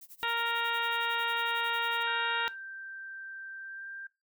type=noise with tremolo; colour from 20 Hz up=violet; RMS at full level=-48 dBFS; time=0.01-2.03 s; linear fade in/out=5 ms; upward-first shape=sine; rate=11 Hz; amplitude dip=95%
type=harmonic tone; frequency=466.2 Hz; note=A#4; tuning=in tune; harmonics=1 / 2 / 3 / 4 / 5 / 6 / 7 / 8; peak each=-42 / -34 / -34 / -37 / -43 / -36 / -44 / -38 dBFS; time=0.23-2.48 s; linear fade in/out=0 ms
type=tone with pitch glide; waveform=sine; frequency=1568 to 1583.5 Hz; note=G6 to G6; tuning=0 to +17 cents; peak=-40 dBFS; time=2.07-4.07 s; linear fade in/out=5 ms; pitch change=+17 cents; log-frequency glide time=3.59-3.89 s
effects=noise-tail reverb RT60 0.2 s tail -17 dB re dry